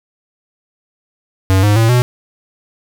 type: tone with pitch steps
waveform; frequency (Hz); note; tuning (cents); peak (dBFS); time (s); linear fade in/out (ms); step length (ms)
square; 95.2 / 103.82 / 113.21 / 123.46; F#2 / G#2 / A2 / B2; +50 / 0 / +50 / 0; -9; 1.5-2.02; 0; 130
effects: none